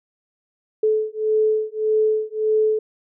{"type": "beating tone pair", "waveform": "sine", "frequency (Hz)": [432.1, 433.8], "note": ["A4", "A4"], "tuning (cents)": [-31, -25], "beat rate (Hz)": 1.7, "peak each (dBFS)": -20, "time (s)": [0.83, 2.79], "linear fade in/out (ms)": 5, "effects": []}